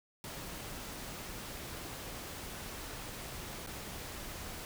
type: noise with dropouts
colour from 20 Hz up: pink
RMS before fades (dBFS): -44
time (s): 0.24-4.65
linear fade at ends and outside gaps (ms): 0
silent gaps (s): 3.663-3.672
effects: none